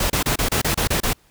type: noise bursts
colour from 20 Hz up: pink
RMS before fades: -20 dBFS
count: 9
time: 0-1.132 s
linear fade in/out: 5 ms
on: 100 ms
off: 29 ms
effects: pink hiss -57 dBFS RMS until 1.3 s